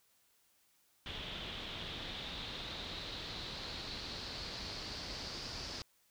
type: noise with low-pass filter sweep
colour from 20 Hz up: pink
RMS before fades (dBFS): -44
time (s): 1.06-5.82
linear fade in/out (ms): 0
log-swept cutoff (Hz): 3300 to 5000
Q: 5.1
effects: white hiss -72 dBFS RMS until 6.1 s